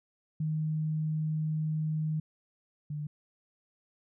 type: tone pair in turn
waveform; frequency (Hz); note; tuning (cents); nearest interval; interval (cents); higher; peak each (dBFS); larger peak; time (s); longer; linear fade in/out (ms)
sine; 155.56 / 149.2; D#3 / D3; 0 / +28; minor second; 72; first; -28 / -33; first; 0.4-2.2 / 2.9-3.07; first; 5
effects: none